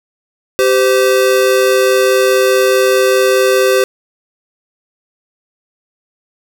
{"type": "tone pair together", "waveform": "square", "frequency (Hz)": [389.2, 514], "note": ["G4", "C5"], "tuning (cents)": [-12, -31], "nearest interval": "perfect fourth", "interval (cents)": 481, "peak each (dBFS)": -12, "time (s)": [0.59, 3.84], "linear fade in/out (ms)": 0, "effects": []}